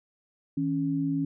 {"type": "tone pair together", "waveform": "sine", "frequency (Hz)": [158.87, 277.2], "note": ["D#3", "C#4"], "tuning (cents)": [36, 0], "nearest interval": "minor seventh", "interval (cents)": 964, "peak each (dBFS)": [-30, -26], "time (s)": [0.57, 1.25], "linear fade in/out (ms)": 5, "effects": []}